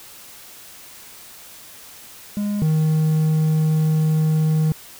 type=tone pair in turn; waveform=triangle; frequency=205.9 / 156.45 Hz; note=G#3 / D#3; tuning=-15 / +10 cents; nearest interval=perfect fourth; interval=475 cents; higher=first; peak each=-18 / -13 dBFS; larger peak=second; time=2.37-2.62 / 2.62-4.72 s; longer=second; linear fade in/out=0 ms; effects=white hiss -42 dBFS RMS until 4.99 s